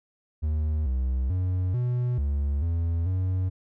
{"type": "tone with pitch steps", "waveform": "triangle", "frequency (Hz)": [76.8, 64.2, 91.7, 123.1, 71, 83.9, 92.8], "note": ["D#2", "C2", "F#2", "B2", "C#2", "E2", "F#2"], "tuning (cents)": [-22, -32, -15, -5, 42, 31, 6], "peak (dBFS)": -21, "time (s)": [0.42, 3.5], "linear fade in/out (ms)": 20, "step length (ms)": 440, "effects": []}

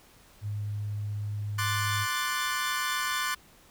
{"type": "tone", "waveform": "sine", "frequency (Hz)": 103.83, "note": "G#2", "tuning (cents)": 0, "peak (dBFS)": -30, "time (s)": [0.41, 2.07], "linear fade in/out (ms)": 50}
{"type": "chord", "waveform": "sawtooth", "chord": "D dominant seventh", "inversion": "third", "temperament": "equal", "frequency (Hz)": [1046.5, 1174.7, 1480, 1760], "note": ["C6", "D6", "F#6", "A6"], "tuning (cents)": [0, 0, 0, 0], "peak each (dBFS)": -30, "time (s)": [1.58, 3.35], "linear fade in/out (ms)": 10}
{"effects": ["pink hiss -57 dBFS RMS until 3.7 s"]}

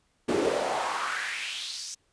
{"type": "noise with high-pass filter sweep", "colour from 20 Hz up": "brown", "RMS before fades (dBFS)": -30, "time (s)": [0.28, 1.95], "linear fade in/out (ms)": 10, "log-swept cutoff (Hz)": [310, 6300], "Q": 3.2, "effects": ["pink hiss -70 dBFS RMS until 2.12 s", "resampled to 22050 Hz"]}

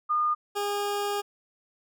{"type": "tone pair in turn", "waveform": ["sine", "20% pulse"], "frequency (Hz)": [1218, 408], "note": ["D#6", "G#4"], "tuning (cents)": [-37, -31], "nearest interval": "octave + perfect fifth", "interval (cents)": 1894, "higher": "first", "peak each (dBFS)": -22, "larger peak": "neither", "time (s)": [[0.09, 0.35], [0.55, 1.22]], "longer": "second", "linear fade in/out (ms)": 20, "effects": []}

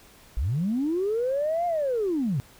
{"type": "linear two-way sweep", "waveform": "sine", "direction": "up then down", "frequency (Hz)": [46.25, 711, 115.8], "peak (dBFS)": -22, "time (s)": [0.37, 2.4], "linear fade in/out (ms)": 0, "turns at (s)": 1.66, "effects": ["tanh soft clip ceiling -18 dBFS", "pink hiss -53 dBFS RMS until 2.59 s"]}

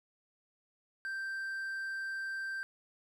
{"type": "tone", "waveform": "triangle", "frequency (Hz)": 1568, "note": "G6", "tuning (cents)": 0, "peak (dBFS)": -34, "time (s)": [1.05, 2.63], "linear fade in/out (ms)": 0, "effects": []}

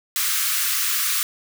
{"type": "high-pass noise", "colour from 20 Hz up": "white", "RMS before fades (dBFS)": -22, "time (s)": [0.16, 1.23], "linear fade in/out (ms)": 0, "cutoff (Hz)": 1100, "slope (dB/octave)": 96, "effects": []}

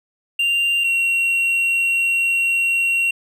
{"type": "tone pair in turn", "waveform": "triangle", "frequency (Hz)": [2782, 2742], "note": ["F7", "F7"], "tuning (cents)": [-7, -32], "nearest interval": "unison", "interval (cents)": 25, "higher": "first", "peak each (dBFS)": -14, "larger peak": "neither", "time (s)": [[0.39, 0.84], [0.84, 3.11]], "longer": "second", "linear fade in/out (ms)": 5, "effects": []}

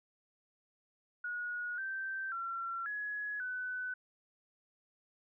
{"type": "tone with pitch steps", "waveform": "sine", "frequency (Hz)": [1452, 1558, 1361, 1682, 1500], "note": ["F#6", "G6", "F6", "G#6", "F#6"], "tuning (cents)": [-33, -11, -45, 22, 23], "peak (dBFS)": -36, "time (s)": [1.24, 3.94], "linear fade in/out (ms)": 5, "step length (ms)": 540, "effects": []}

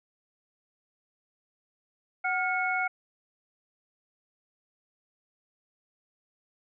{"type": "tone cluster", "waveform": "sine", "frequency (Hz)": [746, 1418, 2202], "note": ["F#5", "F6", "C#7"], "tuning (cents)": [14, 26, -12], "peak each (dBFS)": -30, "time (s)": [2.24, 2.88], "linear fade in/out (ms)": 10, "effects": []}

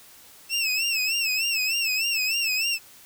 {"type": "tone with vibrato", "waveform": "25% pulse", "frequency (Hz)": 2643, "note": "E7", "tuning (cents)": 4, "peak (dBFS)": -19, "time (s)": [0.49, 2.79], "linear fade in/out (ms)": 50, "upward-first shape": "sine", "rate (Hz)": 3.3, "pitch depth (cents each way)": 100, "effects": ["white hiss -50 dBFS RMS until 3.05 s"]}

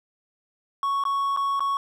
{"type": "tone with dropouts", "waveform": "triangle", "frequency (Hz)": 1110, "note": "C#6", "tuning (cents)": 2, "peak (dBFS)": -20, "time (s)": [0.83, 1.77], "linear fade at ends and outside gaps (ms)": 1, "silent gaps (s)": [[1.038, 1.052], [1.364, 1.372], [1.595, 1.605]], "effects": []}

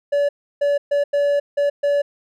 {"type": "tone bursts at uneven times", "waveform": "triangle", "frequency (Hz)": 573, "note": "D5", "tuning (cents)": -43, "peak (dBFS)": -13, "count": 6, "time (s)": [[0.12, 0.29], [0.61, 0.78], [0.91, 1.04], [1.13, 1.4], [1.57, 1.7], [1.83, 2.02]], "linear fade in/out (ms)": 10, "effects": []}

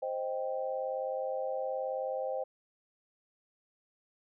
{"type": "chord", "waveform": "sine", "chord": "C minor", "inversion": "none", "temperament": "equal", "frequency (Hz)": [523.3, 622.3, 784], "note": ["C5", "Eb5", "G5"], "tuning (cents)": [0, 0, 0], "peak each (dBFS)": [-34, -38, -39], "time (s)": [0.02, 2.44], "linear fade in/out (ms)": 10, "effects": []}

